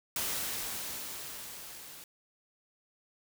white noise with level ramp, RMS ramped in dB -33 to -49 dBFS, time 0.16-2.04 s, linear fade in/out 2 ms, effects none

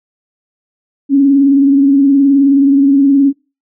sine tone with vibrato, 277.2 Hz, C#4, in tune, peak -5 dBFS, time 1.09-3.33 s, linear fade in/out 50 ms, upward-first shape sine, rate 19 Hz, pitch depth 46 cents each way, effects noise-tail reverb RT60 0.3 s tail -25 dB re dry

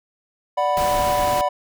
triangle chord, B minor, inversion first, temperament equal, 587.3 / 740 / 987.8 Hz, D5 / F#5 / B5, 0 / 0 / 0 cents, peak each -20 dBFS, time 0.57-1.49 s, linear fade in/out 10 ms
pink noise, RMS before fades -28 dBFS, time 0.77-1.41 s, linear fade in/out 0 ms
effects none

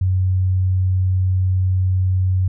sine tone, 93 Hz, F#2, 9 cents sharp, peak -14 dBFS, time 0.01-2.48 s, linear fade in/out 5 ms, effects none

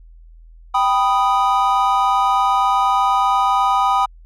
triangle chord, G augmented, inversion none, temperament equal, 784 / 987.8 / 1244.5 Hz, G5 / B5 / D#6, 0 / 0 / 0 cents, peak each -16 dBFS, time 0.74-4.06 s, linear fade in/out 10 ms, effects added 41 Hz sine -40 dBFS peak until 4.25 s + AAC 64 kbps

